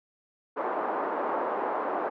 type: band-pass noise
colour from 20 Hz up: white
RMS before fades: -30 dBFS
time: 0.56-2.1 s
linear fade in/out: 20 ms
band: 310 to 1100 Hz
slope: 24 dB/octave
effects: none